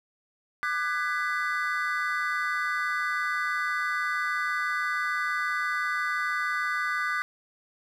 triangle chord, G# half-diminished seventh, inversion second, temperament just, 1196.1 / 1495.1 / 1661.2 / 1993.5 Hz, D6 / F#6 / G#6 / B6, +31 / +18 / 0 / +16 cents, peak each -29 / -28 / -34 / -31 dBFS, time 0.63-7.22 s, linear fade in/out 0 ms, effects none

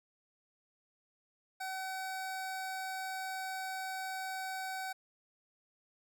25% pulse tone, 759 Hz, F#5, 44 cents sharp, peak -34 dBFS, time 1.6-4.93 s, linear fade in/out 10 ms, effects none

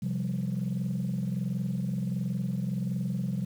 sine chord, C suspended fourth, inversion none, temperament equal, 130.81 / 174.61 / 196 Hz, C3 / F3 / G3, 0 / 0 / 0 cents, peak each -31 dBFS, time 0.02-3.45 s, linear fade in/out 10 ms, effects tanh soft clip ceiling -23 dBFS + 9-bit

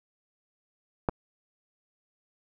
clicks, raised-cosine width 1 ms, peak -10 / -25 dBFS, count 2, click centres 1.088 / 1.094 s, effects none

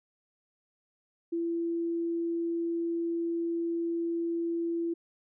sine tone, 336.7 Hz, E4, 37 cents sharp, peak -28 dBFS, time 1.32-4.94 s, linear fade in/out 10 ms, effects none

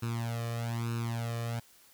sawtooth tone with flanger, 116.54 Hz, A#2, in tune, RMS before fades -34 dBFS, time 0.02-1.6 s, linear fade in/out 10 ms, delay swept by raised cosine 0.75 to 1.68 ms, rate 1.1 Hz, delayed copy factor +0.9, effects white hiss -60 dBFS RMS until 1.93 s

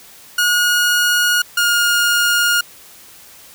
sawtooth tone pair in turn, 1443 / 1423.1 Hz, F#6 / F6, -44 / +32 cents, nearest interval unison, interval 24 cents, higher first, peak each -9 dBFS, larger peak neither, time 0.38-1.42 / 1.57-2.61 s, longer neither, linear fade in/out 5 ms, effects white hiss -42 dBFS RMS until 3.54 s

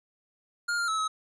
square tone with pitch steps, 1415 / 1397 / 1299 / 1280 Hz, F6 / F6 / E6 / D#6, +22 / 0 / -26 / +49 cents, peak -27 dBFS, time 0.68-1.08 s, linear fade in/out 10 ms, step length 100 ms, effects resampled to 22050 Hz

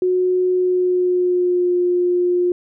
sine tone with pitch glide, 365.7 to 355.7 Hz, F#4 to F4, -20 to +32 cents, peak -14 dBFS, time 0.02-2.52 s, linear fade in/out 2 ms, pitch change -48 cents, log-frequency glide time 0.52-1.75 s, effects none

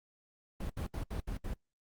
brown noise bursts, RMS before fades -37 dBFS, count 6, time 0.6-1.54 s, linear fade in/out 5 ms, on 100 ms, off 68 ms, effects noise-tail reverb RT60 0.1 s tail -22 dB re dry + Opus 24 kbps

